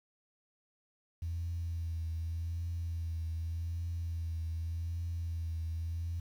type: tone with vibrato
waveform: sine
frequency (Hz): 83.3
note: E2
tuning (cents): +19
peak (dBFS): -33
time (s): 1.22-6.2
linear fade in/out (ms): 5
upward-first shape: triangle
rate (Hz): 0.85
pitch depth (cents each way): 40
effects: tanh soft clip ceiling -29 dBFS + 10-bit